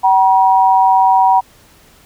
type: tone pair together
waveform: sine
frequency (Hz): 762.2 / 958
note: G5 / A#5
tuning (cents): -49 / +47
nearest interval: major third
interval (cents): 396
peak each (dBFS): -10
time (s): 0.03-1.41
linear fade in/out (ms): 20
effects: pink hiss -47 dBFS RMS until 2.05 s